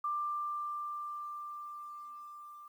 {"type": "tone with level ramp", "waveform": "sine", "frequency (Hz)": 1185, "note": "D6", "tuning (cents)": 15, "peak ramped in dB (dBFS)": [-31, -48], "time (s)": [0.04, 2.68], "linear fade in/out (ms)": 5, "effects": ["11-bit"]}